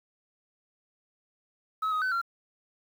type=tone with pitch steps; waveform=sine; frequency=1285 / 1256 / 1515 / 1374 Hz; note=E6 / D#6 / F#6 / F6; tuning=-45 / +16 / +40 / -29 cents; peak=-23 dBFS; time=1.82-2.216 s; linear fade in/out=10 ms; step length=99 ms; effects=tanh soft clip ceiling -25 dBFS + 9-bit